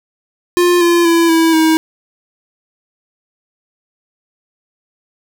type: tone with pitch steps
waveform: square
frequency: 352.5 / 343.9 / 335.4 / 327.2 / 319.2 Hz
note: F4 / F4 / E4 / E4 / D#4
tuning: +16 / -27 / +30 / -13 / +44 cents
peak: -9 dBFS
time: 0.57-1.77 s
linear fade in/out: 0 ms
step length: 240 ms
effects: none